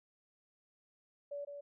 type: tone with echo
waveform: sine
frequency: 573 Hz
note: D5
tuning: 43 cents flat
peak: -39 dBFS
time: 1.31-1.45 s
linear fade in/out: 10 ms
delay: 160 ms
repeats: 1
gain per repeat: -5 dB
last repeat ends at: 1.61 s
effects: none